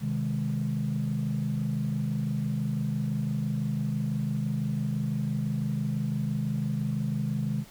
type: chord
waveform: sine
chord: Ab major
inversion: first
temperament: just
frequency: 129.78 / 155.74 / 207.7 Hz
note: C3 / Eb3 / Ab3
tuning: -14 / +2 / 0 cents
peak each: -30 dBFS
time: 0-7.65 s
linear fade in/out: 50 ms
effects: tanh soft clip ceiling -19 dBFS + pink hiss -52 dBFS RMS until 7.7 s